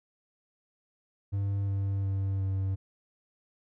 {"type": "tone with pitch steps", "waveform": "triangle", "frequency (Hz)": [99.4, 98.32, 97.24, 96.18], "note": ["G2", "G2", "G2", "G2"], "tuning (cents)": [25, 6, -13, -32], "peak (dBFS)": -25, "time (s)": [1.32, 2.76], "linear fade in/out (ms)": 20, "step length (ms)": 360, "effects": []}